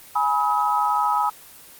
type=tone cluster; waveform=sine; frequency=833 / 978 / 1275 Hz; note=G#5 / B5 / D#6; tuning=+5 / -17 / +42 cents; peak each=-22 dBFS; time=0.15-1.3 s; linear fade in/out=10 ms; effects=white hiss -45 dBFS RMS until 1.79 s + Opus 24 kbps